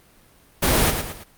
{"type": "noise with echo", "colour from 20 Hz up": "pink", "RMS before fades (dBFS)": -18, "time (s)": [0.62, 0.91], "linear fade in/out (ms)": 10, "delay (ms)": 110, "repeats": 3, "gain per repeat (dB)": -7, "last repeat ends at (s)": 1.24, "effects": ["pink hiss -54 dBFS RMS until 1.37 s", "Opus 32 kbps"]}